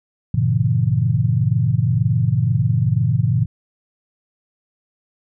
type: chord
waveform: sine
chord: G diminished seventh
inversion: none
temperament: equal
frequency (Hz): 98 / 116.54 / 138.59 / 164.81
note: G2 / Bb2 / Db3 / Fb3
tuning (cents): 0 / 0 / 0 / 0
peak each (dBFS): -23 / -17 / -20 / -22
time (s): 0.34-3.46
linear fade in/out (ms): 5
effects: none